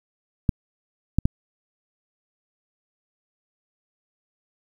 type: clicks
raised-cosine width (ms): 5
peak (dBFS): -6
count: 3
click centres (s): 0.492 / 1.186 / 1.255
effects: 8-bit